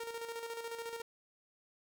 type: tone with tremolo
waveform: sawtooth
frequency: 462.5 Hz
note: A#4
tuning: 14 cents flat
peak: -35 dBFS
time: 0-1.02 s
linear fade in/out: 5 ms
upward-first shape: square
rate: 14 Hz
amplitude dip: 50%
effects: none